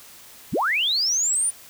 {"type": "linear sweep", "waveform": "sine", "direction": "up", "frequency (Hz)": [51.91, 9580], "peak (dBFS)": -19, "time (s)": [0.52, 1.51], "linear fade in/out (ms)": 20, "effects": ["white hiss -46 dBFS RMS until 1.69 s"]}